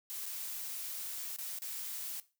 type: noise with dropouts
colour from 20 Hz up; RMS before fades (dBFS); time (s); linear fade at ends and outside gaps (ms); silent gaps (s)
blue; -41; 0.1-2.2; 0; 0.257-0.263 / 1.363-1.386 / 1.587-1.62
effects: noise-tail reverb RT60 0.3 s tail -17 dB re dry